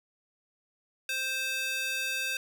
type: tone with high-pass filter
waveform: square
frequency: 523.3 Hz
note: C5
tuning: in tune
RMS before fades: -32 dBFS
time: 1.09-2.37 s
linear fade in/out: 2 ms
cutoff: 2200 Hz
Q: 1.9
effects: none